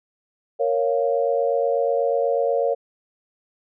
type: chord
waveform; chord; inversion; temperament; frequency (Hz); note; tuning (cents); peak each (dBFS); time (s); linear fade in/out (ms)
sine; Bb minor; none; equal; 466.2 / 554.4 / 698.5; Bb4 / Db5 / F5; 0 / 0 / 0; -22 / -21 / -26; 0.59-2.75; 20
effects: none